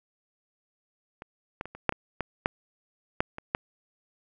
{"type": "clicks", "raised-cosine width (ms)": 0.5, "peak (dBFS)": [-25, -18, -24, -27, -6, -19, -14, -8, -8, -22, -9], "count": 11, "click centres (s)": [1.221, 1.611, 1.656, 1.75, 1.893, 1.924, 2.207, 2.459, 3.205, 3.384, 3.549], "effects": []}